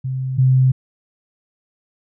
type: tone pair in turn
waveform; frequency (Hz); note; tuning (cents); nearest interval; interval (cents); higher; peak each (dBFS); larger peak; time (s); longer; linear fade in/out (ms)
sine; 130.81 / 130.08; C3 / C3; 0 / -10; unison; 10; first; -20 / -10; second; 0.04-0.38 / 0.38-0.72; neither; 10
effects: none